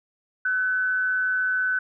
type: tone with amplitude modulation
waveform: sine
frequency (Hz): 1508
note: F#6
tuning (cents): +32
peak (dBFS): -19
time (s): 0.45-1.79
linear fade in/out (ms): 5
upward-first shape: sine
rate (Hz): 186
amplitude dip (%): 40
effects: none